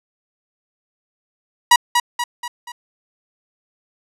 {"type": "tone with echo", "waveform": "sawtooth", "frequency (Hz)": 964, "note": "B5", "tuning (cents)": -42, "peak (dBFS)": -3, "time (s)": [1.71, 1.76], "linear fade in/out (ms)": 5, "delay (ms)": 240, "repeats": 4, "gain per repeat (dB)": -6, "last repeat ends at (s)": 2.72, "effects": ["low-pass 12000 Hz 12 dB/octave"]}